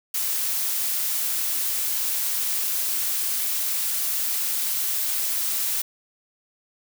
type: noise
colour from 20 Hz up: blue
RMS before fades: -25 dBFS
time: 0.14-5.82 s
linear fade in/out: 5 ms
effects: none